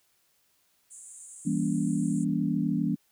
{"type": "band-pass noise", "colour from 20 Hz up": "pink", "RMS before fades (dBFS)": -47, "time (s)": [0.9, 2.25], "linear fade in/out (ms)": 20, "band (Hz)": [7000, 9800], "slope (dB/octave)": 96}
{"type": "chord", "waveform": "sine", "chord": "E diminished seventh", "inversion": "none", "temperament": "just", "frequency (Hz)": [164.81, 197.78, 237.3, 284.8], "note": ["E3", "G3", "Bb3", "Db4"], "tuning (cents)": [0, 16, 31, 47], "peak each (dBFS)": -30, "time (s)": [1.45, 2.96], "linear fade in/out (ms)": 20}
{"effects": ["white hiss -69 dBFS RMS until 3.11 s"]}